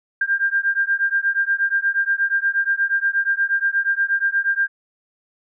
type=beating tone pair; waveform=sine; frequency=1592 / 1600.4 Hz; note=G6 / G6; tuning=+26 / +35 cents; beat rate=8.4 Hz; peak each=-20 / -20 dBFS; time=0.21-4.68 s; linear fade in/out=5 ms; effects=none